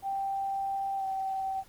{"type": "tone with pitch glide", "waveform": "sine", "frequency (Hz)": [784, 770.5], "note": ["G5", "G5"], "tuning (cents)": [0, -30], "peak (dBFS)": -29, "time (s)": [0.02, 1.64], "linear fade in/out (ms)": 50, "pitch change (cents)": -30, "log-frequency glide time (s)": [0.96, 1.05], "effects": ["pink hiss -57 dBFS RMS until 1.68 s", "Opus 24 kbps"]}